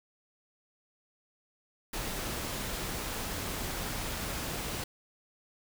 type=noise; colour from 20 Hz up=pink; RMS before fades=-36 dBFS; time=1.93-4.84 s; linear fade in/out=5 ms; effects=none